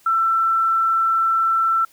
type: tone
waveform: sine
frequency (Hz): 1338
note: E6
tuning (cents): +25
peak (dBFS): -15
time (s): 0.06-1.85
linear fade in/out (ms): 5
effects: white hiss -54 dBFS RMS until 1.92 s